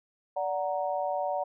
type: chord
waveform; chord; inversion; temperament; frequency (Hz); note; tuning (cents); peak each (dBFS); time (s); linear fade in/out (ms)
sine; D augmented; none; equal with one note detuned; 581.3 / 740 / 932.3; D5 / F#5 / A#5; -18 / 0 / 0; -31 / -31 / -35; 0.36-1.44; 10
effects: none